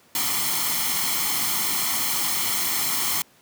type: noise with comb filter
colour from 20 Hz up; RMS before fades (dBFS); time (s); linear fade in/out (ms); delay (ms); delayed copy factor
white; -24; 0.15-3.22; 2; 0.94; +0.65
effects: pink hiss -56 dBFS RMS until 3.41 s + high-pass 150 Hz 12 dB/octave